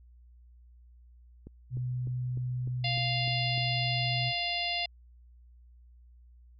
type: click train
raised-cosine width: 3 ms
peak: -32 dBFS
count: 8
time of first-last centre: 1.47-3.578 s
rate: 3.32 Hz
type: tone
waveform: sine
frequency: 125.2 Hz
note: B2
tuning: 24 cents sharp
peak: -30 dBFS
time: 1.7-4.33 s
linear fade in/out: 50 ms
type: harmonic tone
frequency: 697 Hz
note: F5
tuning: 4 cents flat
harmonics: 1 / 3 / 4 / 5 / 6 / 7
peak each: -36 / -37 / -34 / -37 / -38 / -38 dBFS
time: 2.84-4.86 s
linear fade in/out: 5 ms
effects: added 60 Hz sine -53 dBFS peak until 6.59 s